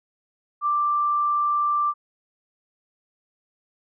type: tone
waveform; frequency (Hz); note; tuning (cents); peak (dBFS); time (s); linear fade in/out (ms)
sine; 1178; D6; +5; -19; 0.61-1.94; 50
effects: none